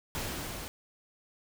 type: noise with level ramp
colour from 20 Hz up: pink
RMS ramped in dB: -35 to -41 dBFS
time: 0.15-0.68 s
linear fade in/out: 0 ms
effects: none